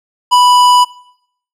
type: tone with hard clipping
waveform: sine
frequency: 987.8 Hz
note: B5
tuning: in tune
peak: -7 dBFS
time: 0.31-0.85 s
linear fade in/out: 20 ms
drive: 15 dB
effects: noise-tail reverb RT60 0.7 s tail -20 dB re dry